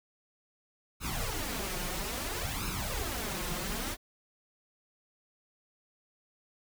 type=noise with flanger; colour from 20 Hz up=pink; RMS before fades=-35 dBFS; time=1-3.97 s; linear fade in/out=50 ms; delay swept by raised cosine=0.76 to 5.66 ms; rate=0.6 Hz; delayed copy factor=+0.75; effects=none